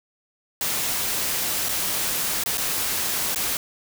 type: noise with dropouts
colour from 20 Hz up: white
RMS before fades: -25 dBFS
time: 0.61-3.57 s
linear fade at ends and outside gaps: 1 ms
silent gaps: 1.686-1.691 / 2.437-2.46 / 2.573-2.58 / 3.347-3.359 s
effects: none